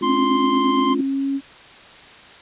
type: chord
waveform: sine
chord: D minor seventh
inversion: second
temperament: equal with one note detuned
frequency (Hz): 215.7 / 261.6 / 293.7 / 349.2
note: A3 / C4 / D4 / F4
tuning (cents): -34 / 0 / 0 / 0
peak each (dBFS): -28 / -27 / -27 / -24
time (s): 0.01-1.01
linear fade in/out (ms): 5
type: tone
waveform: 45% pulse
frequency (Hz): 1046.5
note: C6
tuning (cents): 0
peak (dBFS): -19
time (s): 0.02-0.95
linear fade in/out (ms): 20
type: tone with pitch glide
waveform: sine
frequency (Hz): 270.3 to 275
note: C#4 to C#4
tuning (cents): -44 to -14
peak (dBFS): -19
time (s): 0.05-1.41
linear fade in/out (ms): 50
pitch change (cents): +30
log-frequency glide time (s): 0.95-1.29
effects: white hiss -43 dBFS RMS until 2.41 s + resampled to 8000 Hz